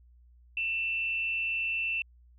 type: tone with frequency modulation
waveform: sine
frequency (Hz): 2678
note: E7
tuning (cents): +27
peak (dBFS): -28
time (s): 0.57-2.02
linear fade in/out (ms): 2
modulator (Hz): 229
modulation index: 0.28
effects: added 60 Hz sine -55 dBFS peak until 2.38 s